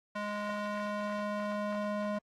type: tone with band-pass filter sweep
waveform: square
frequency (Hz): 207.7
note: G#3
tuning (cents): 0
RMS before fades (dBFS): -35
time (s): 0.15-2.19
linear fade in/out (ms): 10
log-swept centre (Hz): 1200 to 670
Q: 0.93
effects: AAC 48 kbps